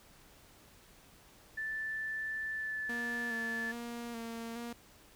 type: tone with pitch glide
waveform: sine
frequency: 1760 to 1741.8 Hz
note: A6 to A6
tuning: 0 to -18 cents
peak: -35 dBFS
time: 1.57-3.72 s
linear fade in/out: 10 ms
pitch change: -18 cents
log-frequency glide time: 2.52-2.8 s
type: tone with vibrato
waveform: sawtooth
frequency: 233.1 Hz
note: A#3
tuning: in tune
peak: -36 dBFS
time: 2.89-4.73 s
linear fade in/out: 5 ms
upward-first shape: square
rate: 1.2 Hz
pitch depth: 25 cents each way
effects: pink hiss -60 dBFS RMS until 5.15 s